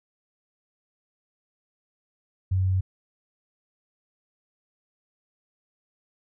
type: tone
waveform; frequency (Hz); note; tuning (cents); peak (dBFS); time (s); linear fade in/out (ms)
sine; 93.8; F#2; +24; -20; 2.51-2.81; 10
effects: none

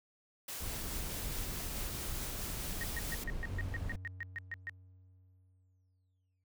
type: noise with tremolo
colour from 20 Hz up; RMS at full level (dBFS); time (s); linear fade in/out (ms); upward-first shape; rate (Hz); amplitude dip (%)
white; -42; 0.48-3.24; 5; triangle; 4.7; 25
type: noise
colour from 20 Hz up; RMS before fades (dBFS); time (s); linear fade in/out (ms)
brown; -41; 0.6-3.96; 5
type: tone bursts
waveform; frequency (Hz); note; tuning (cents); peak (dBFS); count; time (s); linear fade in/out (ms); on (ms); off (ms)
sine; 1864.7; A#6; 0; -37; 13; 2.81-4.695; 0; 25; 130
type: tone with exponential decay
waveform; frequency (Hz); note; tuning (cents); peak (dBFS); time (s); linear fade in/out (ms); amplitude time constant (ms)
triangle; 92.5; F#2; 0; -35; 3.49-6.44; 5; 640
effects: none

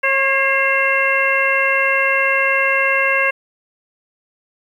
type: harmonic tone with a mistuned harmonic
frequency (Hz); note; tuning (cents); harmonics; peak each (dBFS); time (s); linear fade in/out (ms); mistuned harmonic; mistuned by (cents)
543; C#5; -36; 1 / 2 / 3 / 4 / 5; -21 / -22 / -19 / -18 / -20; 0.03-3.31; 10; 4; -48
effects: 8-bit

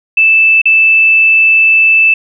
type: tone with dropouts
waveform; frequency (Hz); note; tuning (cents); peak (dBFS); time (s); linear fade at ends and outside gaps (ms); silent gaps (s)
sine; 2637; E7; 0; -4; 0.17-2.14; 5; 0.617-0.655
effects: none

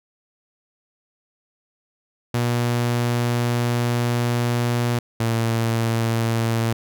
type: tone pair in turn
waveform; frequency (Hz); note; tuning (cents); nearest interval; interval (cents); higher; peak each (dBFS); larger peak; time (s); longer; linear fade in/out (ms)
sawtooth; 120 / 114.48; B2 / A#2; -49 / -31; minor second; 82; first; -15; neither; 2.34-4.99 / 5.2-6.73; first; 5
effects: none

